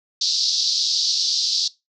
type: band-pass noise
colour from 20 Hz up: pink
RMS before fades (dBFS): -21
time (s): 0.21-1.68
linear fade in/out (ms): 5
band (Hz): 4000 to 5500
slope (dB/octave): 48
effects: noise-tail reverb RT60 0.2 s tail -19 dB re dry